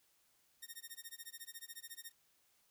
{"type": "tone with tremolo", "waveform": "5% pulse", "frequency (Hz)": 1844, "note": "A#6", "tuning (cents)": -19, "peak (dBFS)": -35, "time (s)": [0.62, 2.12], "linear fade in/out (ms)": 10, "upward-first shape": "sine", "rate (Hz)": 14, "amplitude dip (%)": 100, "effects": ["white hiss -74 dBFS RMS until 2.7 s"]}